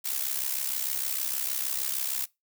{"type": "noise with amplitude modulation", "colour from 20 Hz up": "blue", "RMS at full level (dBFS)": -27, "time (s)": [0.04, 2.26], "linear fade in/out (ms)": 20, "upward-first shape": "sine", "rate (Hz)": 66.5, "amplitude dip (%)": 75, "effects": ["noise-tail reverb RT60 0.2 s tail -22 dB re dry"]}